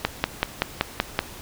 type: click train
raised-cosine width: 0.3 ms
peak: -3 dBFS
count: 7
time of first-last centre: 0.05-1.191 s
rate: 5.26 Hz
effects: pink hiss -41 dBFS RMS until 1.41 s